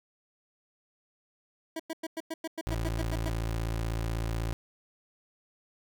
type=tone bursts; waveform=25% pulse; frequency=323.5 Hz; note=E4; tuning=32 cents flat; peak=-29 dBFS; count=12; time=1.76-3.292 s; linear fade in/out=5 ms; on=36 ms; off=100 ms
type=tone; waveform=25% pulse; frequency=56.1 Hz; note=A1; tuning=34 cents sharp; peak=-26 dBFS; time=2.67-4.53 s; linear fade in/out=0 ms
effects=none